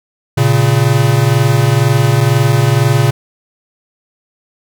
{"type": "tone pair together", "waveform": "square", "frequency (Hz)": [116.46, 138.5], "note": ["A#2", "C#3"], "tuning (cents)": [-1, -1], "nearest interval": "minor third", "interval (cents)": 300, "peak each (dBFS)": -12, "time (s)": [0.37, 3.11], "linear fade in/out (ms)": 10, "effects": []}